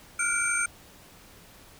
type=tone cluster; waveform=sine; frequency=1398 / 1450 / 2319 / 6310 / 8550 Hz; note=F6 / F#6 / D7 / G8 / C9; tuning=+1 / -35 / -22 / +10 / +36 cents; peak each=-29 / -32 / -30 / -36 / -28 dBFS; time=0.19-0.66 s; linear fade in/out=5 ms; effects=tanh soft clip ceiling -13 dBFS + pink hiss -52 dBFS RMS until 1.79 s